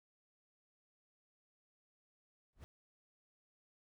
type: noise with exponential growth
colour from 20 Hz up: brown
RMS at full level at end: -45 dBFS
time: 2.53-2.64 s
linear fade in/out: 0 ms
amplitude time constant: 22 ms
effects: none